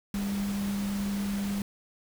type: tone in noise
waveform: sine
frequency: 200.5 Hz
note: G3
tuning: 39 cents sharp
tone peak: -28 dBFS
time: 0.14-1.62 s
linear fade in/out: 2 ms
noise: pink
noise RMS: -40 dBFS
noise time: 0.14-1.62 s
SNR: +9 dB
effects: none